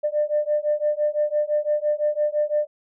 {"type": "beating tone pair", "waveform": "sine", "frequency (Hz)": [595, 600.9], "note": ["D5", "D5"], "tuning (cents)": [22, 40], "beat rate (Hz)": 5.9, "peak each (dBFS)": -22, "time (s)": [0.03, 2.67], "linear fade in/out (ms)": 20, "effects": ["tanh soft clip ceiling -12 dBFS"]}